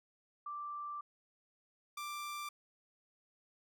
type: tone pair in turn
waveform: sine / sawtooth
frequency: 1174.7 / 1179.3 Hz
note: D6 / D6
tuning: 0 / +7 cents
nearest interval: unison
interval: 7 cents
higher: second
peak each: -40 / -37 dBFS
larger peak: second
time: 0.46-1.01 / 1.97-2.49 s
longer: first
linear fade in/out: 5 ms
effects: none